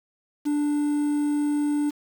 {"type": "tone with quantisation", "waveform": "triangle", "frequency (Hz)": 293.7, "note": "D4", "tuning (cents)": 0, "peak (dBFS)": -19, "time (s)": [0.45, 1.91], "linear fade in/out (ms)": 20, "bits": 7, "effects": []}